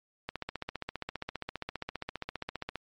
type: click train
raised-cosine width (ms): 0.3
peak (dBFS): -19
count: 38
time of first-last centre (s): 0.29-2.757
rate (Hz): 15
effects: MP3 48 kbps